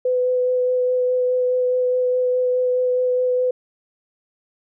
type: tone with vibrato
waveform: sine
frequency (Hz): 502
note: B4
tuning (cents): +28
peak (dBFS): -16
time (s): 0.05-3.51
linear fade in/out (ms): 5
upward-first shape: sine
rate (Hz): 4.8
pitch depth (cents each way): 11
effects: none